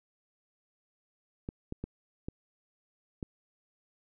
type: clicks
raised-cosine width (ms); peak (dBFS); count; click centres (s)
3; -23; 5; 1.489 / 1.724 / 1.84 / 2.285 / 3.228
effects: none